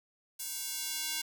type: tone with high-pass filter sweep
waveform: square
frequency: 311.4 Hz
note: D#4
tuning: 2 cents sharp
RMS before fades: -37 dBFS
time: 0.39-1.22 s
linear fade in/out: 10 ms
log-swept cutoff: 7500 to 3100 Hz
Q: 0.71
effects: 9-bit